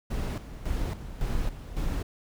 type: noise with tremolo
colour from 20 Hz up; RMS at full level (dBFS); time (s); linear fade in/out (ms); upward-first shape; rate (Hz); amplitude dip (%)
brown; -29; 0.1-2.03; 10; square; 1.8; 70
effects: none